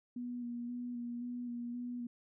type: tone with vibrato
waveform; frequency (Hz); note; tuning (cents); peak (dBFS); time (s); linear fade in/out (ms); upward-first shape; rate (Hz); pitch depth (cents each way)
sine; 241.6; B3; -38; -38; 0.16-2.07; 5; square; 1.9; 18
effects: none